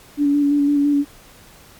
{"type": "tone with vibrato", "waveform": "sine", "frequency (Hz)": 287.4, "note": "D4", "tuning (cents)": -37, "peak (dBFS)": -13, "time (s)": [0.17, 1.05], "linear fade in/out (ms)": 50, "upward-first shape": "square", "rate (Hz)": 5.9, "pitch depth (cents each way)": 17, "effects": ["pink hiss -46 dBFS RMS until 1.79 s", "MP3 96 kbps"]}